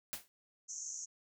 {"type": "noise with exponential decay", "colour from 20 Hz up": "white", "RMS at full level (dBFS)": -37, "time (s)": [0.13, 0.28], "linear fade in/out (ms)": 0, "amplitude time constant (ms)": 32}
{"type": "band-pass noise", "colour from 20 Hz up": "pink", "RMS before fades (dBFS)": -44, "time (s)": [0.68, 1.06], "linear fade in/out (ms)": 20, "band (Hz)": [6000, 7000], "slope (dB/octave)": 96}
{"effects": []}